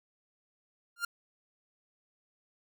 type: tone with exponential growth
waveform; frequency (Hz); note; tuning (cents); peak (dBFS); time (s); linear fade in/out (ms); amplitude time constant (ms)
45% pulse; 1399; F6; +3; -27; 0.96-1.05; 5; 18
effects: none